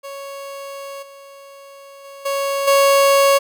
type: tone with level steps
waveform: 30% pulse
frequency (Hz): 554.4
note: C#5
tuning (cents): 0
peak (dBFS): -27 / -36 / -33 / -16 / -8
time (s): 0.03-3.39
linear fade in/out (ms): 20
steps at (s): 1.02 / 2.04 / 2.25 / 2.67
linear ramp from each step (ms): 10
effects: none